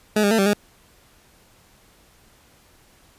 20% pulse tone with pitch steps, 212.3 / 202.4 / 224.1 / 195.5 / 206.1 Hz, G#3 / G#3 / A3 / G3 / G#3, +38 / -44 / +32 / -4 / -13 cents, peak -11 dBFS, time 0.16-0.535 s, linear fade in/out 5 ms, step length 75 ms, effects pink hiss -55 dBFS RMS until 3.18 s + resampled to 32000 Hz

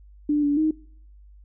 sine tone with pitch steps, 295.6 / 288.6 / 312.1 Hz, D4 / D4 / D#4, +11 / -30 / +5 cents, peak -18 dBFS, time 0.29-0.71 s, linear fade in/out 5 ms, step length 140 ms, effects noise-tail reverb RT60 0.7 s tail -26 dB re dry + added 50 Hz sine -46 dBFS peak until 1.44 s

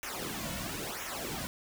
pink noise with flanger, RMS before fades -38 dBFS, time 0.03-1.47 s, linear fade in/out 0 ms, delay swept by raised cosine 0.22 to 2.52 ms, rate 1 Hz, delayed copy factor -0.8, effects none

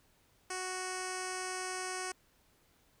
10% pulse tone with low-pass filter, 370 Hz, F#4, in tune, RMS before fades -39 dBFS, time 0.5-2.12 s, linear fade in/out 5 ms, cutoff 7900 Hz, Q 6.2, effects pink hiss -69 dBFS RMS until 3 s

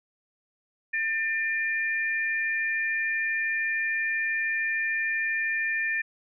sine tone pair together, 1793.5 / 2394 Hz, A6 / D7, +33 / +33 cents, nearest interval perfect fourth, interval 500 cents, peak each -26 / -30 dBFS, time 0.93-6.02 s, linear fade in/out 10 ms, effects none

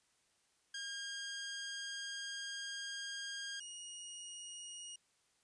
15% pulse tone pair in turn, 1616 / 2879 Hz, G#6 / F#7, -48 / -48 cents, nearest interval minor seventh, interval 1000 cents, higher second, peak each -35 / -39 dBFS, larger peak first, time 0.74-3.6 / 3.6-4.96 s, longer first, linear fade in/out 5 ms, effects white hiss -75 dBFS RMS until 5.43 s + resampled to 22050 Hz

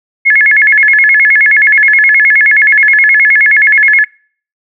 sine tone with vibrato, 1924 Hz, B6, 46 cents flat, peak -3 dBFS, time 0.25-4.05 s, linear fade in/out 20 ms, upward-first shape square, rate 9.5 Hz, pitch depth 200 cents each way, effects noise-tail reverb RT60 0.5 s tail -25 dB re dry

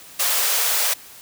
white high-pass noise, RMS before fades -20 dBFS, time 0.19-0.94 s, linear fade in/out 10 ms, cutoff 440 Hz, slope 96 dB/octave, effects white hiss -43 dBFS RMS until 1.21 s

